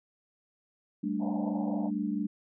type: chord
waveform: sine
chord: G suspended second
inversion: none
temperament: just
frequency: 196 / 220.5 / 294 Hz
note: G3 / A3 / D4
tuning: 0 / +4 / +2 cents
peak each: -33 dBFS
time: 1.03-2.27 s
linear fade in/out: 10 ms
type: band-pass noise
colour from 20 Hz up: pink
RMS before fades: -40 dBFS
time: 1.19-1.91 s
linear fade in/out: 50 ms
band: 500 to 910 Hz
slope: 96 dB/octave
effects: none